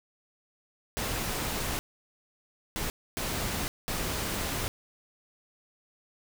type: noise bursts at uneven times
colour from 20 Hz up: pink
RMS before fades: -32 dBFS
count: 4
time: 0.97-1.79 / 2.76-2.9 / 3.17-3.68 / 3.88-4.68 s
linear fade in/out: 0 ms
effects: none